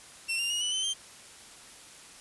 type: tone with pitch steps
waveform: sawtooth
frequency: 2706 / 2790 / 2877 / 2966 / 3059 / 3154 Hz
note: E7 / F7 / F#7 / F#7 / G7 / G7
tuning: +45 / -2 / -49 / +4 / -43 / +10 cents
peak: -25 dBFS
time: 0.28-0.94 s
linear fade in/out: 20 ms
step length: 110 ms
effects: white hiss -50 dBFS RMS until 2.2 s + resampled to 24000 Hz